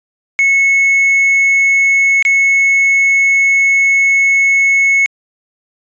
triangle tone with dropouts, 2196 Hz, C#7, 17 cents flat, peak -6 dBFS, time 0.39-5.06 s, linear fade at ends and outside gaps 0 ms, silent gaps 2.225-2.251 s, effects resampled to 16000 Hz

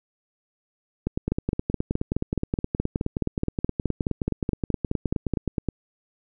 two click trains, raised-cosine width 3 ms, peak -11 / -10 dBFS, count 45 / 20, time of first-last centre 1.07-5.687 / 1.32-5.337 s, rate 9.53 / 4.73 Hz, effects none

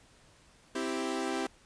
sawtooth chord, C major, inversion none, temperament equal, 261.6 / 329.6 / 392 Hz, C4 / E4 / G4, 0 / 0 / 0 cents, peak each -32 dBFS, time 0.75-1.47 s, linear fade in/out 5 ms, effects pink hiss -61 dBFS RMS until 1.65 s + resampled to 22050 Hz

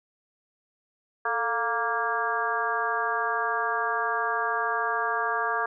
harmonic tone with a mistuned harmonic, 233.1 Hz, A#3, in tune, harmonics 2 / 3 / 4 / 5 / 6 / 7, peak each -34 / -32 / -32 / -29 / -34 / -30 dBFS, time 1.25-5.66 s, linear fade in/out 5 ms, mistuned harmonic 2, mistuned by -82 cents, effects none

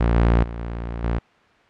sawtooth tone with level steps, 57.9 Hz, A#1, 11 cents flat, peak -12 / -10 / -25 / -23 / -16 dBFS, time 0-1.19 s, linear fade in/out 10 ms, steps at 0.15 / 0.43 / 0.58 / 1.03 s, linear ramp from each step 10 ms, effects white hiss -54 dBFS RMS until 1.69 s + low-pass 2000 Hz 12 dB/octave

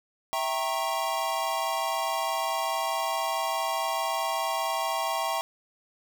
square chord, E diminished seventh, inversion none, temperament equal with one note detuned, 659.3 / 784 / 932.3 / 1092.2 Hz, E5 / G5 / Bb5 / Db6, 0 / 0 / 0 / -26 cents, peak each -33 dBFS, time 0.33-5.41 s, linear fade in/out 0 ms, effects none

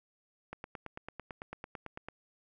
click train, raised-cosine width 0.5 ms, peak -26 dBFS, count 15, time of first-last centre 0.53-2.086 s, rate 9 Hz, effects none

